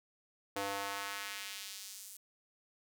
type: tone with high-pass filter sweep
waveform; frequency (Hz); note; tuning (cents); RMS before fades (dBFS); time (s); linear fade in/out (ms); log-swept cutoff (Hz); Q
square; 99.6; G2; +28; -42; 0.56-2.17; 5; 480 to 9000; 1
effects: none